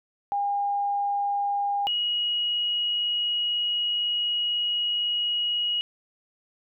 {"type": "tone pair in turn", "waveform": "sine", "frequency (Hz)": [808, 2899], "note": ["G#5", "F#7"], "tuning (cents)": [-48, -36], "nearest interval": "octave + minor seventh", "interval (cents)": 2212, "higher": "second", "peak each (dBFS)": -23, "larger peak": "neither", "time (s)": [[0.32, 1.87], [1.87, 5.81]], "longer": "second", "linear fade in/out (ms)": 0, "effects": []}